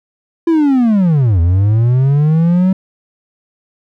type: linear two-way sweep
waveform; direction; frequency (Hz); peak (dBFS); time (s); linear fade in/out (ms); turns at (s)
triangle; down then up; 340 to 81.4 to 191.1; -6; 0.47-2.73; 5; 1.4
effects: none